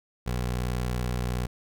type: tone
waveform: 20% pulse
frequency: 61.3 Hz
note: B1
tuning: 12 cents flat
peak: -22 dBFS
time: 0.26-1.47 s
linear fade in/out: 10 ms
effects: none